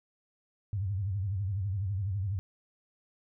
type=tone with vibrato; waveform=sine; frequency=97.8 Hz; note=G2; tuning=4 cents flat; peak=-29 dBFS; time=0.73-2.39 s; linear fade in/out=0 ms; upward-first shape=sine; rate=12 Hz; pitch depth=140 cents each way; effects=none